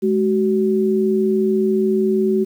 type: tone pair together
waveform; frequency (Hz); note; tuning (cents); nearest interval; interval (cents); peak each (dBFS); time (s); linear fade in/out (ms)
sine; 211.2 / 377.3; G#3 / F#4; +29 / +34; minor seventh; 1005; -18 / -16; 0.02-2.45; 20
effects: 8-bit